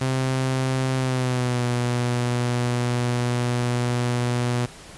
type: tone with pitch glide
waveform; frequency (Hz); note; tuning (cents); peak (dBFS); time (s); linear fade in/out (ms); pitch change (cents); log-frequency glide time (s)
sawtooth; 130.81 to 122.05; C3 to B2; 0 to -20; -17; 0.01-4.66; 5; -120; 0.96-1.64
effects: pink hiss -43 dBFS RMS until 4.97 s + resampled to 24000 Hz